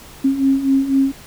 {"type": "beating tone pair", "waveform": "sine", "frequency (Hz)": [267.8, 271.8], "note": ["C4", "C#4"], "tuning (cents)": [40, -34], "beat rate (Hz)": 4, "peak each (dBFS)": [-19, -14], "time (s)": [0.24, 1.12], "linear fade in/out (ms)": 10, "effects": ["pink hiss -40 dBFS RMS until 1.26 s"]}